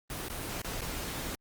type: noise with dropouts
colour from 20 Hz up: pink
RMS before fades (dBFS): -37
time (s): 0.1-1.35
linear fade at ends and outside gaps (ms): 0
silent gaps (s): 0.284-0.299 / 0.617-0.646 / 0.808-0.818
effects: Opus 24 kbps